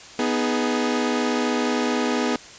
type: chord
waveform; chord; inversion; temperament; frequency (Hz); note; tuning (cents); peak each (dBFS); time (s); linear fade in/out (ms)
sawtooth; G# minor; first; equal with one note detuned; 246.9 / 311.1 / 418; B3 / D#4 / G#4; 0 / 0 / +11; -19 / -23 / -22; 0.19-2.36; 2
effects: white hiss -42 dBFS RMS until 2.58 s + resampled to 16000 Hz